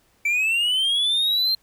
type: linear sweep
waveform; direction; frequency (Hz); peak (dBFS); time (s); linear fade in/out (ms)
triangle; up; 2309 to 4186; -17; 0.25-1.55; 5
effects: pink hiss -62 dBFS RMS until 1.62 s